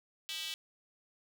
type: tone with high-pass filter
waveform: square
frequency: 176.9 Hz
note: F3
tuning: 23 cents sharp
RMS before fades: -40 dBFS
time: 0.29-0.54 s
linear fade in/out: 0 ms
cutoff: 3200 Hz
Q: 3.4
effects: none